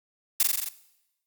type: noise with echo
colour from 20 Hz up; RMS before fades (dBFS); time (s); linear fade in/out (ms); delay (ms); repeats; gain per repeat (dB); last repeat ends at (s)
blue; -20; 0.4-0.43; 2; 43; 6; -2; 0.688
effects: noise-tail reverb RT60 0.9 s tail -18 dB re dry + Opus 48 kbps